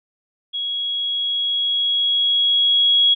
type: tone with level ramp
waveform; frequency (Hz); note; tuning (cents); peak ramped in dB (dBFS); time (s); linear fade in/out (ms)
sine; 3322; G#7; 0; -22 to -11; 0.53-3.15; 20
effects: none